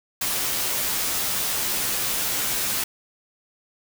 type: noise with comb filter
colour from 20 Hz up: white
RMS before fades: -25 dBFS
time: 0.21-2.84 s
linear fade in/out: 5 ms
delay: 12 ms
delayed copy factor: -0.6
effects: none